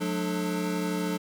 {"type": "tone cluster", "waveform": "square", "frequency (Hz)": [180.6, 213.3, 297.5, 438.5], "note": ["F#3", "G#3", "D4", "A4"], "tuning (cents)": [-42, 46, 22, -6], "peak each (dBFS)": [-31, -38, -33, -35], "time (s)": [0, 1.18], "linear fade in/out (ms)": 20, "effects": []}